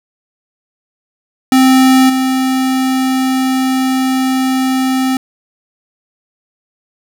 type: tone with level steps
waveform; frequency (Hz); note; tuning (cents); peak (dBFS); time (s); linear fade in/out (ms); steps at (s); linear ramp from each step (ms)
square; 261.2; C4; -3; -6 / -12; 1.52-5.17; 2; 2.09; 10
effects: none